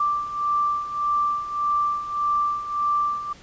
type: beating tone pair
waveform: sine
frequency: 1174.7 / 1176.4 Hz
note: D6 / D6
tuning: 0 / +3 cents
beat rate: 1.7 Hz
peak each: -27 / -22 dBFS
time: 0-3.33 s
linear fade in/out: 5 ms
effects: pink hiss -48 dBFS RMS until 3.42 s + resampled to 16000 Hz